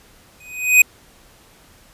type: tone with exponential growth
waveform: square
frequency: 2500 Hz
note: D#7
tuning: 8 cents sharp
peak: -5 dBFS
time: 0.4-0.82 s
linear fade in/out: 5 ms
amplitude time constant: 90 ms
effects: pink hiss -50 dBFS RMS until 1.93 s + resampled to 32000 Hz